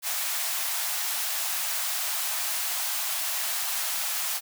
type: high-pass noise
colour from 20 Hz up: white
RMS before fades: -29 dBFS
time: 0.02-4.41 s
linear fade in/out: 50 ms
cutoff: 610 Hz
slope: 96 dB/octave
effects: none